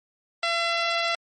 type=tone; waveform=10% pulse; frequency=677 Hz; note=E5; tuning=46 cents sharp; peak=-14 dBFS; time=0.43-1.15 s; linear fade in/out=2 ms; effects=MP3 32 kbps